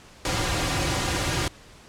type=noise with comb filter; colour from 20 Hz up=pink; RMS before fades=-25 dBFS; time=0.25-1.48 s; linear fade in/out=2 ms; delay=4.6 ms; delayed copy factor=-0.7; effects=pink hiss -49 dBFS RMS until 1.88 s + low-pass 8000 Hz 12 dB/octave